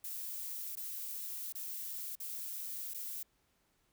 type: noise with dropouts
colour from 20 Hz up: violet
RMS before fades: -42 dBFS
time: 0.04-3.23 s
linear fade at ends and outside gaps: 5 ms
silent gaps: 0.755-0.769 / 1.525-1.551 / 2.155-2.2 / 2.937-2.944 s
effects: pink hiss -75 dBFS RMS until 3.92 s